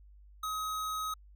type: tone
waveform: square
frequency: 1267 Hz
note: D#6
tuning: 31 cents sharp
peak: -34 dBFS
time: 0.43-1.14 s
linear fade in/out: 5 ms
effects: added 50 Hz sine -53 dBFS peak until 1.35 s